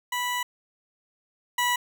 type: tone pair in turn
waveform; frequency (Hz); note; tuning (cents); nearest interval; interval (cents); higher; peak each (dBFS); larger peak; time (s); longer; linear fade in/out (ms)
20% pulse; 984 / 977.8; B5 / B5; -7 / -18; unison; 11; first; -21 / -17; second; 0.12-0.43 / 1.58-1.76; first; 5
effects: none